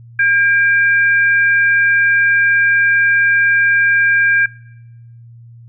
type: tone pair together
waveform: sine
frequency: 1612.4 / 2349 Hz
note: G6 / D7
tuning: +48 / 0 cents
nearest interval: perfect fifth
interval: 652 cents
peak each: -10 / -19 dBFS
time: 0.19-4.46 s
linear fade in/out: 5 ms
effects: noise-tail reverb RT60 0.9 s tail -21 dB re dry + added 117 Hz sine -36 dBFS peak until 5.68 s